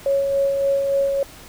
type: tone with tremolo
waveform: sine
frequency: 553 Hz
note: C#5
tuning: 4 cents flat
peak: -15 dBFS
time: 0.06-1.23 s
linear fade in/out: 2 ms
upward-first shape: sine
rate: 3.5 Hz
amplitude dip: 35%
effects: pink hiss -42 dBFS RMS until 1.48 s